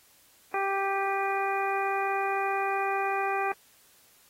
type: harmonic tone with a mistuned harmonic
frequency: 392 Hz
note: G4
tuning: in tune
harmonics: 1 / 2 / 3 / 4 / 5 / 6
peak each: -32 / -29 / -33 / -36 / -38 / -36 dBFS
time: 0.54-3.52 s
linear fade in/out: 2 ms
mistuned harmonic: 6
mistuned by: +58 cents
effects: white hiss -60 dBFS RMS until 4.29 s + AAC 48 kbps